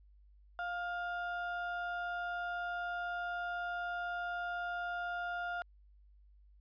triangle ring-modulated tone, 1057 Hz, C6, 17 cents sharp, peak -31 dBFS, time 0.59-5.62 s, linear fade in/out 0 ms, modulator 355 Hz, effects added 50 Hz sine -59 dBFS peak until 6.6 s + resampled to 11025 Hz

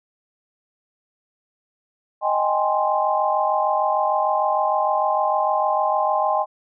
sine chord, Ab major seventh, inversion second, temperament equal, 622.3 / 784 / 830.6 / 1046.5 Hz, Eb5 / G5 / Ab5 / C6, 0 / 0 / 0 / 0 cents, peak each -23 dBFS, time 2.21-6.46 s, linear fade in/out 50 ms, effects none

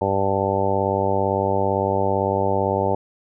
harmonic tone, 97.8 Hz, G2, 4 cents flat, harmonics 1 / 2 / 3 / 4 / 5 / 6 / 7 / 8 / 9, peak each -27 / -29 / -31 / -26 / -25 / -25 / -30 / -28 / -25 dBFS, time 0.01-2.95 s, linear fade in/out 5 ms, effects none

